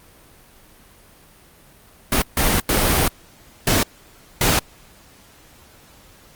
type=noise bursts at uneven times; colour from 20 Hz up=pink; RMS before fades=-17 dBFS; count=5; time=2.12-2.22 / 2.37-2.6 / 2.69-3.08 / 3.67-3.83 / 4.41-4.59 s; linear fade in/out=2 ms; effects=pink hiss -49 dBFS RMS until 6.35 s + Opus 32 kbps